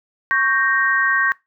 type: chord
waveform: sine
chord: G diminished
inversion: second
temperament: equal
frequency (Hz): 1108.7 / 1568 / 1864.7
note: Db6 / G6 / Bb6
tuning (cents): 0 / 0 / 0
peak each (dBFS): -21 / -18 / -19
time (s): 0.31-1.32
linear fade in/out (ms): 0
effects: noise-tail reverb RT60 0.2 s tail -21 dB re dry